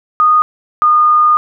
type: tone pair in turn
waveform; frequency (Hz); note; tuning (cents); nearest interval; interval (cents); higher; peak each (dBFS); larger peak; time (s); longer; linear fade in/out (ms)
sine; 1234 / 1221.9; D#6 / D#6; -15 / -32; unison; 17; first; -6; neither; 0.2-0.42 / 0.82-1.37; second; 0
effects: none